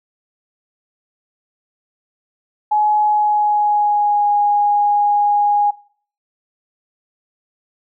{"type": "tone with pitch glide", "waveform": "sine", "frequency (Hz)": [844, 824.2], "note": ["G#5", "G#5"], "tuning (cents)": [28, -13], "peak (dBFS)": -12, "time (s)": [2.71, 5.71], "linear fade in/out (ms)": 10, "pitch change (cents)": -41, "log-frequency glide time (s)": [3.02, 4.32], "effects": ["noise-tail reverb RT60 0.5 s tail -21 dB re dry"]}